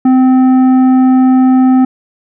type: tone with tanh clipping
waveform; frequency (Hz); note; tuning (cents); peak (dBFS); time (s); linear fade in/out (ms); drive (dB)
triangle; 258.2; C4; -23; -6; 0.05-1.85; 5; 13
effects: none